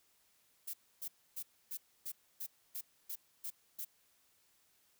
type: noise bursts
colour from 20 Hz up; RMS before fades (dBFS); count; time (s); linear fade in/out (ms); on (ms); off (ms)
violet; -42; 10; 0.67-3.85; 10; 66; 280
effects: white hiss -72 dBFS RMS until 4.99 s